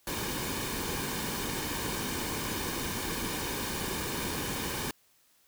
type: noise with comb filter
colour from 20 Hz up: pink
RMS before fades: -34 dBFS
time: 0.07-4.91 s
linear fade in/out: 2 ms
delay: 1.5 ms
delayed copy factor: -0.55
effects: white hiss -66 dBFS RMS until 5.47 s